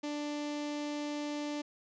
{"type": "tone with notch filter", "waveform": "sawtooth", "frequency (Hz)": 294.5, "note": "D4", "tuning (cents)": 5, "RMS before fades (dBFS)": -37, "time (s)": [0.03, 1.62], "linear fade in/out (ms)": 10, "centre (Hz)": 1400, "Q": 2, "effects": ["resampled to 16000 Hz"]}